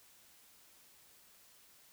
silence, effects white hiss -63 dBFS RMS until 1.92 s

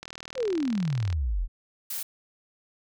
click train, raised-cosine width 0.2 ms, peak -21 dBFS, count 45, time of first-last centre 0.03-1.127 s, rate 40.1 Hz
sine exponential sweep, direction down, 554.4 to 36.81 Hz, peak -24 dBFS, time 0.35-1.48 s, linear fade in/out 50 ms
blue noise, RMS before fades -33 dBFS, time 1.9-2.03 s, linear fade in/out 5 ms
effects none

